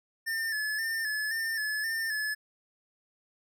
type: tone with vibrato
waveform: square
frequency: 1760 Hz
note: A6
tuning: in tune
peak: -30 dBFS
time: 0.26-2.35 s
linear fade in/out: 20 ms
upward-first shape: square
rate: 1.9 Hz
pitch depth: 42 cents each way
effects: none